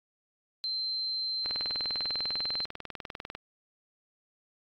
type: tone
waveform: sine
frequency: 4113 Hz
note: C8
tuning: 30 cents flat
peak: -30 dBFS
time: 0.64-2.65 s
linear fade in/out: 0 ms
type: click train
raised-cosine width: 0.3 ms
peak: -22 dBFS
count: 39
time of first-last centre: 1.46-3.351 s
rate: 20.1 Hz
effects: AAC 48 kbps